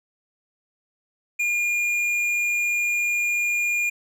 sine tone with tanh clipping, 2419 Hz, D#7, 49 cents flat, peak -22 dBFS, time 1.39-3.9 s, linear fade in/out 10 ms, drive 9 dB, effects none

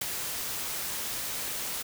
white noise with ADSR envelope, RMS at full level -27 dBFS, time 0.01-1.83 s, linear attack 9 ms, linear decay 4 ms, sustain -7 dB, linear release 17 ms, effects none

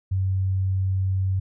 sine tone, 95 Hz, F#2, 46 cents sharp, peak -20 dBFS, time 0.11-1.4 s, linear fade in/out 10 ms, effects none

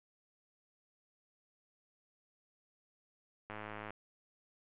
click train, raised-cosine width 0.5 ms, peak -29 dBFS, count 44, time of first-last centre 3.5-3.906 s, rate 106 Hz, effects resampled to 8000 Hz + 11-bit

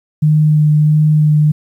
sine tone with vibrato, 152.1 Hz, D#3, 39 cents flat, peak -7 dBFS, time 0.22-1.52 s, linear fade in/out 10 ms, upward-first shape sine, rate 1.5 Hz, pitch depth 13 cents each way, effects 8-bit

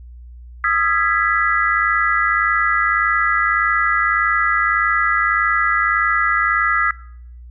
sine chord, E major seventh, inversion third, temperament equal with one note detuned, 1244.5 / 1346.2 / 1661.2 / 1975.5 Hz, D#6 / E6 / G#6 / B6, 0 / +36 / 0 / 0 cents, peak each -20 dBFS, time 0.64-6.91 s, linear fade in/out 2 ms, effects noise-tail reverb RT60 0.7 s tail -22 dB re dry + added 60 Hz sine -35 dBFS peak until 7.5 s

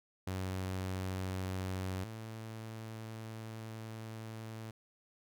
sawtooth tone pair in turn, 93.8 / 111.16 Hz, F#2 / A2, +24 / +18 cents, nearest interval minor third, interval 294 cents, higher second, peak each -32 / -39 dBFS, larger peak first, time 0.27-2.04 / 2.04-4.71 s, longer second, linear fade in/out 5 ms, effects none

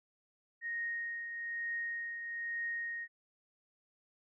sine tone with tremolo, 1864.7 Hz, A#6, in tune, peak -34 dBFS, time 0.61-3.08 s, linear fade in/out 50 ms, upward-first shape triangle, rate 1.1 Hz, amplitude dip 50%, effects none

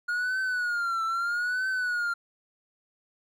triangle tone with vibrato, 1429 Hz, F6, 39 cents sharp, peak -24 dBFS, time 0.08-2.14 s, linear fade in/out 10 ms, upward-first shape triangle, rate 0.78 Hz, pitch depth 130 cents each way, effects none

